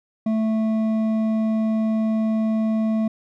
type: tone with hard clipping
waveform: sine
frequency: 220 Hz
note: A3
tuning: in tune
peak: -20 dBFS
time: 0.26-3.08 s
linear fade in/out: 5 ms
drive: 7 dB
effects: none